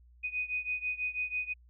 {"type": "beating tone pair", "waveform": "sine", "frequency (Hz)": [2489, 2495.1], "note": ["D#7", "D#7"], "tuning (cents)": [0, 4], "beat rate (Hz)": 6.1, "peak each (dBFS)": [-34, -36], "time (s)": [0.23, 1.54], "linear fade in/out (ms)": 20, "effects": ["added 60 Hz sine -56 dBFS peak until 1.69 s"]}